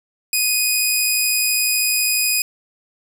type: tone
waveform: 10% pulse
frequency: 2489 Hz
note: D#7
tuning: in tune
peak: -7 dBFS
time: 0.33-2.42 s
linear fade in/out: 2 ms
effects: none